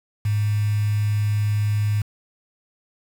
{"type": "tone with quantisation", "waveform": "sine", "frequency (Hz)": 104.6, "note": "G#2", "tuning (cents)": 13, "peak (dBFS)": -18, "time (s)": [0.25, 2.02], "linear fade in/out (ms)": 5, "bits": 6, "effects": []}